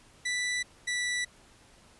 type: tone pair in turn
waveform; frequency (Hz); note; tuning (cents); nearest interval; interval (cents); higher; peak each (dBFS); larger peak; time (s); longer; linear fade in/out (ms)
sawtooth; 1975.5 / 1964.1; B6 / B6; 0 / -10; unison; 10; first; -25; neither; 0.25-0.63 / 0.87-1.25; neither; 10
effects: pink hiss -58 dBFS RMS until 1.99 s + resampled to 24000 Hz

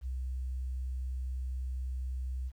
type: tone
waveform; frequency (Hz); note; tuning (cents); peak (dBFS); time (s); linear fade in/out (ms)
sine; 64; C2; -38; -33; 0.01-2.52; 50
effects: 11-bit

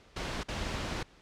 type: noise with dropouts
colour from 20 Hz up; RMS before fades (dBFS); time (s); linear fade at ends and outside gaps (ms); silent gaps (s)
pink; -35; 0.16-1.03; 5; 0.434-0.484
effects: pink hiss -59 dBFS RMS until 1.21 s + low-pass 5000 Hz 12 dB/octave

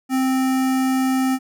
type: tone with notch filter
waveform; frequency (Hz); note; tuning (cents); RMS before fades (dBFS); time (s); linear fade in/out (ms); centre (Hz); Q
square; 261.6; C4; 0; -19; 0.09-1.39; 50; 3700; 1.6
effects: none

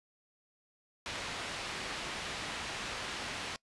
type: low-pass noise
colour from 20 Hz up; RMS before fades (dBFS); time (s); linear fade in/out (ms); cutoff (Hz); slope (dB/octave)
white; -40; 1.06-3.56; 0; 3500; 12
effects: noise-tail reverb RT60 0.1 s tail -23 dB re dry + resampled to 24000 Hz

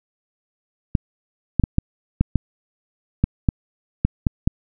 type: clicks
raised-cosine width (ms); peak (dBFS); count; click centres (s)
5; -3; 11; 0.952 / 1.597 / 1.638 / 1.784 / 2.21 / 2.357 / 3.24 / 3.488 / 4.05 / 4.268 / 4.475
effects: none

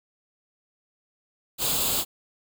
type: noise with comb filter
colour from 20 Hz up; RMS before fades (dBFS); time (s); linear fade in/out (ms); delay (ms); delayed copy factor
white; -25; 1.58-2.05; 50; 0.26; +0.7
effects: none

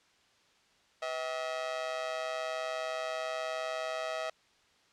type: tone with amplitude modulation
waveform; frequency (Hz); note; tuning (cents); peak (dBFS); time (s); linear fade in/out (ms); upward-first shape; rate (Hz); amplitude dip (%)
sawtooth; 641; E5; -49; -26; 1.02-4.3; 5; sine; 139; 80
effects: white hiss -66 dBFS RMS until 4.92 s + low-pass 5000 Hz 12 dB/octave

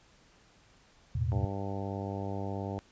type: chord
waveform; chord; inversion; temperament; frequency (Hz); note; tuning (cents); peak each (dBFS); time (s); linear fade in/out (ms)
sine; E suspended fourth; none; equal; 82.41 / 110 / 123.47; E2 / A2 / B2; 0 / 0 / 0; -32; 1.15-1.45; 5
type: harmonic tone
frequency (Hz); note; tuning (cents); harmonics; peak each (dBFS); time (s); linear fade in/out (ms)
98.6; G2; +11; 1 / 2 / 3 / 4 / 5 / 6 / 7 / 8 / 9; -37 / -40 / -42 / -43 / -44 / -45 / -45 / -46 / -47; 1.32-2.79; 0
effects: pink hiss -62 dBFS RMS until 2.91 s + resampled to 16000 Hz

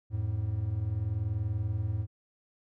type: tone pair together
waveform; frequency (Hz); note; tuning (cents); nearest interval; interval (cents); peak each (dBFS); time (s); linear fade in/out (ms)
triangle; 86.7 / 107.23; F2 / A2; -12 / -44; major third; 368; -32 / -28; 0.1-2.07; 50
effects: none

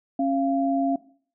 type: tone pair together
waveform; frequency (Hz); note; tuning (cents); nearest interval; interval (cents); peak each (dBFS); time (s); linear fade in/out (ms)
sine; 273.4 / 688.9; C#4 / F5; -24 / -24; octave + major third; 1600; -22 / -25; 0.19-0.96; 5
effects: noise-tail reverb RT60 0.5 s tail -18 dB re dry

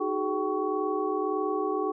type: tone cluster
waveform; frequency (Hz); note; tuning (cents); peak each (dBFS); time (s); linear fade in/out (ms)
sine; 310.1 / 378 / 419.7 / 769 / 1119; D#4 / F#4 / G#4 / G5 / C#6; -6 / +37 / +18 / -33 / +16; -33 / -31 / -30 / -35 / -33; 0-1.92; 10
effects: none

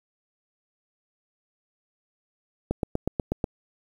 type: click train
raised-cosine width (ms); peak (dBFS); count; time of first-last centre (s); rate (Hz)
2; -11; 7; 2.71-3.442; 8.2
effects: 8-bit

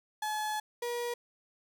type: tone pair in turn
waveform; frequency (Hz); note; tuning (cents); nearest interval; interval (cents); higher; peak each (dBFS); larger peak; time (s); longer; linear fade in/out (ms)
35% pulse; 854 / 479.3; G#5 / A#4; +48 / +48; minor seventh; 1000; first; -30 / -31; first; 0.22-0.6 / 0.82-1.14; first; 5
effects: none

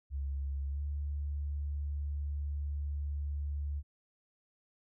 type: tone with pitch glide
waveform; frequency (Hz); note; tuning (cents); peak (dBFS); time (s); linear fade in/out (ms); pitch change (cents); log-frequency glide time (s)
sine; 69.3 to 72.28; C#2 to D2; 0 to -27; -33; 0.1-3.83; 50; +73; 0.69-0.81
effects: none

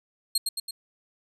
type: tone with echo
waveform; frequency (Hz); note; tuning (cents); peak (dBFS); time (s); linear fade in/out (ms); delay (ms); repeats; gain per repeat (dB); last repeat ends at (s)
25% pulse; 4231; C8; +19; -16; 0.35-0.38; 5; 110; 3; -4; 0.71
effects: none

